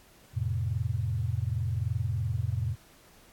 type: chord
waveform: sine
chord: F major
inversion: none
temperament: equal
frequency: 87.31 / 110 / 130.81 Hz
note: F2 / A2 / C3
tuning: 0 / 0 / 0 cents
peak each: -32 / -30 / -33 dBFS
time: 0.33-2.76 s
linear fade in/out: 50 ms
effects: pink hiss -58 dBFS RMS until 3.32 s + AAC 64 kbps